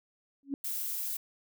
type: tone with exponential growth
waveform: sine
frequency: 277.2 Hz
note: C#4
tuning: in tune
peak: -26 dBFS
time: 0.43-0.54 s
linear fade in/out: 1 ms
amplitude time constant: 22 ms
type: noise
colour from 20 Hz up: violet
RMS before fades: -35 dBFS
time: 0.64-1.17 s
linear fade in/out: 5 ms
effects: none